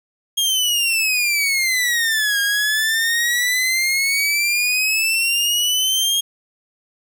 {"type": "exponential two-way sweep", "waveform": "sawtooth", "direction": "down then up", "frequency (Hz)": [3265, 1620, 3265], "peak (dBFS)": -13, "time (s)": [0.37, 6.21], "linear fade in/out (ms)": 10, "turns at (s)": 2.4, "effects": ["8-bit"]}